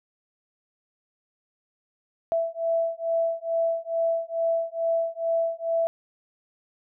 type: beating tone pair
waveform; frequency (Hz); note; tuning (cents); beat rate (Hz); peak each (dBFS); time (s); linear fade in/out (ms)
sine; 662 / 664.3; E5 / E5; +7 / +13; 2.3; -26; 2.32-5.87; 0
effects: none